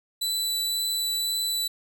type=tone with vibrato; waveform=sawtooth; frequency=3975 Hz; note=B7; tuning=10 cents sharp; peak=-22 dBFS; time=0.21-1.68 s; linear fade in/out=10 ms; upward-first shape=triangle; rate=1.9 Hz; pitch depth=8 cents each way; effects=none